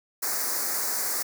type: band-stop noise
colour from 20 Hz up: white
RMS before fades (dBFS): -28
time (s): 0.22-1.23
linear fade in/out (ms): 10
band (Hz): 2100 to 4500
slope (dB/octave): 48
effects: high-pass 300 Hz 12 dB/octave